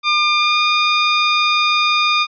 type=tone with pitch glide; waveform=15% pulse; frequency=1200 to 1215.3 Hz; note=D6 to D#6; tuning=+37 to -41 cents; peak=-6 dBFS; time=0.03-2.27 s; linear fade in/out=50 ms; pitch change=+22 cents; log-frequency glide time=0.36-0.59 s; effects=resampled to 11025 Hz